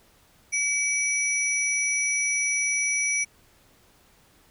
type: tone cluster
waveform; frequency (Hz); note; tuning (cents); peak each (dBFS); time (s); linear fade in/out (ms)
sine; 2289 / 5870 / 9810; D7 / F#8 / D#9; -45 / -15 / -26; -25 / -26 / -33; 0.52-3.25; 20
effects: pink hiss -59 dBFS RMS until 4.5 s